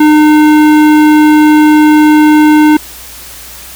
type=tone with hard clipping; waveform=sine; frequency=303.9 Hz; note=D#4; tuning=41 cents flat; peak=-4 dBFS; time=0-2.77 s; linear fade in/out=5 ms; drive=15 dB; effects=added 60 Hz sine -37 dBFS peak until 3.75 s + white hiss -29 dBFS RMS until 3.75 s